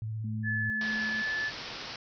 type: tone with vibrato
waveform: sine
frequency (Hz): 109.7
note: A2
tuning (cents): -5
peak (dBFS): -32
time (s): 0.02-0.7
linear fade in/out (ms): 0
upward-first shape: sine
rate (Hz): 16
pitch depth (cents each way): 28
type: tone with tremolo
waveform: sine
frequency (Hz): 216.8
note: A3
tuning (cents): -25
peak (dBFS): -35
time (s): 0.24-1.22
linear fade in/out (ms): 5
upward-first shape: triangle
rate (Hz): 1.9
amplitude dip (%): 35
type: tone with pitch glide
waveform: sine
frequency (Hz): 1726 to 1737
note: A6 to A6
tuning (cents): -34 to -23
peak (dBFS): -29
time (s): 0.43-1.52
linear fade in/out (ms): 50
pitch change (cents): +11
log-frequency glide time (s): 1.1-1.26
type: low-pass noise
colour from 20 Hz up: white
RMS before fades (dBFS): -41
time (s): 0.81-1.96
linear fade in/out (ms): 2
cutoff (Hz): 5500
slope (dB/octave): 96
effects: none